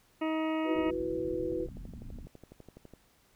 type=harmonic tone; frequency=316.4 Hz; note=D#4; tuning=29 cents sharp; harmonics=1 / 2 / 3 / 4 / 6 / 7 / 8 / 9; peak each=-30 / -36 / -40 / -42 / -46 / -47 / -48 / -49 dBFS; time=0.21-0.91 s; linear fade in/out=10 ms
type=chord; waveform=sine; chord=E suspended second; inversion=none; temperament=equal; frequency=329.6 / 370 / 493.9 Hz; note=E4 / F#4 / B4; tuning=0 / 0 / 0 cents; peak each=-35 dBFS; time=0.64-1.68 s; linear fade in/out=50 ms
type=low-pass noise; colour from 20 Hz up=pink; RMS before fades=-45 dBFS; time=0.75-2.26 s; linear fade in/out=5 ms; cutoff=270 Hz; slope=48 dB/octave
type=click train; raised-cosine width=2 ms; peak=-35 dBFS; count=18; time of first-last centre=1.52-2.937 s; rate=12 Hz
effects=pink hiss -66 dBFS RMS until 3.35 s